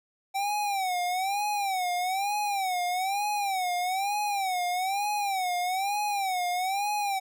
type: tone with vibrato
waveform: square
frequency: 770 Hz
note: G5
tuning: 31 cents flat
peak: -27 dBFS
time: 0.34-7.2 s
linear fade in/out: 20 ms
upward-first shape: sine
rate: 1.1 Hz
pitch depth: 140 cents each way
effects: none